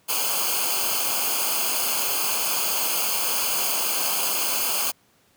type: noise with comb filter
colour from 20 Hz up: white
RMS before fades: -24 dBFS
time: 0.08-4.92 s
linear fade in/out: 20 ms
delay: 0.53 ms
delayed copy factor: -0.85
effects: pink hiss -61 dBFS RMS until 5.36 s + high-pass 100 Hz 12 dB/octave